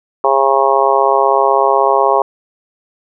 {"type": "harmonic tone", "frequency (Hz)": 136.1, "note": "C#3", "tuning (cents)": -31, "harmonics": [3, 4, 5, 6, 7, 8], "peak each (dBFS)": [-16, -16, -16, -16, -16, -16], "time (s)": [0.24, 2.22], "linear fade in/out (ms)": 2, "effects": []}